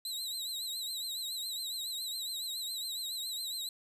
sawtooth tone with vibrato, 3951 Hz, B7, in tune, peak -33 dBFS, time 0.05-3.69 s, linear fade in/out 2 ms, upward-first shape triangle, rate 7.2 Hz, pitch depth 110 cents each way, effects resampled to 32000 Hz + 11-bit

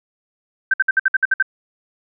sine tone bursts, 1554 Hz, G6, 16 cents flat, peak -11 dBFS, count 9, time 0.71-1.426 s, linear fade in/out 5 ms, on 28 ms, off 58 ms, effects none

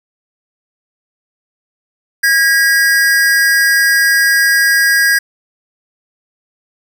square tone pair together, 1637.2 / 1931 Hz, G#6 / B6, -25 / -39 cents, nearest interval minor third, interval 286 cents, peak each -10 / -16 dBFS, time 2.23-5.19 s, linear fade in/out 10 ms, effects none

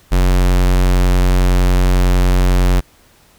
square tone, 45.47 Hz, F#1, 29 cents flat, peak -10 dBFS, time 0.11-2.81 s, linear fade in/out 20 ms, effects pink hiss -50 dBFS RMS until 3.38 s

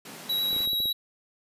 pink high-pass noise, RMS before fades -43 dBFS, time 0.05-0.66 s, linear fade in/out 5 ms, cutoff 140 Hz, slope 48 dB/octave
square tone with vibrato, 3877 Hz, B7, 33 cents flat, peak -25 dBFS, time 0.29-0.93 s, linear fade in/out 10 ms, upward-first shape sine, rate 9.9 Hz, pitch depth 16 cents each way
clicks, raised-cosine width 2 ms, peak -28 dBFS, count 7, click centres 0.53 / 0.564 / 0.605 / 0.675 / 0.732 / 0.803 / 0.856 s
effects resampled to 32000 Hz

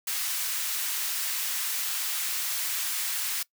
white high-pass noise, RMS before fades -30 dBFS, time 0.07-3.43 s, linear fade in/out 5 ms, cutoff 1300 Hz, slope 12 dB/octave, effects noise-tail reverb RT60 0.1 s tail -21 dB re dry

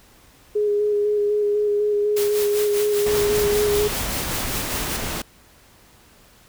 sine tone with vibrato, 415.3 Hz, G#4, in tune, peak -17 dBFS, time 0.55-3.88 s, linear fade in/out 10 ms, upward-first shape square, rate 4 Hz, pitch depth 14 cents each way
white noise with tremolo, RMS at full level -28 dBFS, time 2.16-4.97 s, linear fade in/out 10 ms, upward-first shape sine, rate 5.1 Hz, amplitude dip 60%
pink noise, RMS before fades -27 dBFS, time 3.06-5.22 s, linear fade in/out 5 ms
effects pink hiss -52 dBFS RMS until 6.48 s

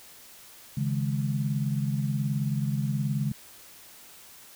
sine chord, C# suspended second, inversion none, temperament equal with one note detuned, 138.59 / 157.37 / 207.7 Hz, C#3 / D#3 / G#3, 0 / +20 / 0 cents, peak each -27 / -32 / -31 dBFS, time 0.77-3.32 s, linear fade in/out 5 ms, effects white hiss -50 dBFS RMS until 4.55 s

